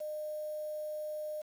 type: tone with quantisation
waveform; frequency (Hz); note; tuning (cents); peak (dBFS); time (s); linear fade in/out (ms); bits
sine; 609; D#5; -37; -36; 0-1.42; 10; 9
effects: none